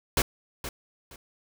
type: noise with echo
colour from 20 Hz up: pink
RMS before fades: -23 dBFS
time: 0.17-0.22 s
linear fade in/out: 2 ms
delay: 470 ms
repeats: 2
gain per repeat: -12 dB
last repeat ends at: 1.16 s
effects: none